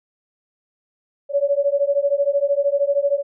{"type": "beating tone pair", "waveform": "sine", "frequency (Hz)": [559, 572], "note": ["C#5", "D5"], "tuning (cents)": [14, -46], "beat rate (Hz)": 13, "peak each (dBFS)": -19, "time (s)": [1.29, 3.23], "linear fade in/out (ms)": 50, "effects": []}